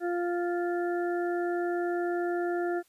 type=harmonic tone; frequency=349.2 Hz; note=F4; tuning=in tune; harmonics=1 / 2 / 4 / 5; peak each=-28 / -34 / -40 / -42 dBFS; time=0-2.83 s; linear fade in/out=50 ms; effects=white hiss -66 dBFS RMS until 2.88 s + resampled to 32000 Hz